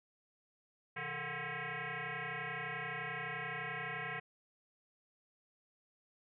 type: tone with frequency modulation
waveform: sine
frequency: 163.8 Hz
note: E3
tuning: 11 cents flat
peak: -38 dBFS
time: 0.96-4.2 s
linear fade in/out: 10 ms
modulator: 296 Hz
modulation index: 7.8
effects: none